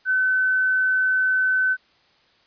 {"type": "tone", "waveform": "sine", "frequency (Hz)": 1518, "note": "F#6", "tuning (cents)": 44, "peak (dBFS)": -17, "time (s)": [0.05, 1.77], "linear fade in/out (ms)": 50, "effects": ["white hiss -59 dBFS RMS until 2.46 s", "resampled to 11025 Hz"]}